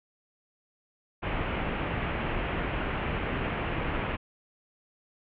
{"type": "low-pass noise", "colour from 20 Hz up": "pink", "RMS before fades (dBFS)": -31, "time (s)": [1.22, 4.17], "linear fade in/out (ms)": 20, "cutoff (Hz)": 2900, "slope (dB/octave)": 48, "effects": []}